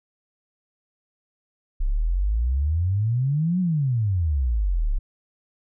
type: exponential two-way sweep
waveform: sine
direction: up then down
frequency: 31.82 to 187.7 to 31.82 Hz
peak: -19 dBFS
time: 1.8-4.99 s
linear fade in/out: 10 ms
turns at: 3.6 s
effects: none